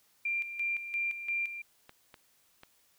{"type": "tone with tremolo", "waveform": "sine", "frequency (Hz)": 2379, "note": "D7", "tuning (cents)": 22, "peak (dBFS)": -29, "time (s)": [0.25, 1.62], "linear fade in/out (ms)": 5, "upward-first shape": "square", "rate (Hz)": 2.9, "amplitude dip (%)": 65}
{"type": "clicks", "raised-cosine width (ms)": 0.3, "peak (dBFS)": -33, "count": 3, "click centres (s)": [1.894, 2.142, 2.634]}
{"effects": ["white hiss -68 dBFS RMS until 2.98 s"]}